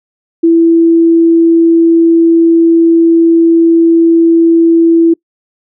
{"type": "tone", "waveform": "sine", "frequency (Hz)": 332.2, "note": "E4", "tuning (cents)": 13, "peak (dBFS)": -3, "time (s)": [0.43, 5.14], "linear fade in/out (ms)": 10, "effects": ["noise-tail reverb RT60 0.1 s tail -25 dB re dry"]}